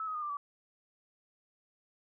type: tone with pitch steps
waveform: sine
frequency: 1302 / 1262 / 1223.3 / 1185.7 / 1149.3 Hz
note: E6 / D#6 / D#6 / D6 / D6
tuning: -22 / +24 / -30 / +16 / -38 cents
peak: -34 dBFS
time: 0-0.37 s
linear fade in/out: 2 ms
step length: 74 ms
effects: none